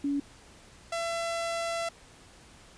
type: tone pair in turn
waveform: sine / sawtooth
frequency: 283.3 / 672.5 Hz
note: C#4 / E5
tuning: +38 / +34 cents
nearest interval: octave + minor third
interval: 1496 cents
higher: second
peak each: -26 dBFS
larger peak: neither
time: 0.04-0.2 / 0.92-1.89 s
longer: second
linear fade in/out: 5 ms
effects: pink hiss -54 dBFS RMS until 2.77 s + resampled to 22050 Hz